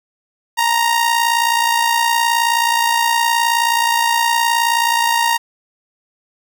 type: tone with amplitude modulation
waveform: sawtooth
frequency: 932.3 Hz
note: A#5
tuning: in tune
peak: -7 dBFS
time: 0.57-5.38 s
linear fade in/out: 20 ms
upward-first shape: sine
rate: 59.1 Hz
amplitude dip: 55%
effects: none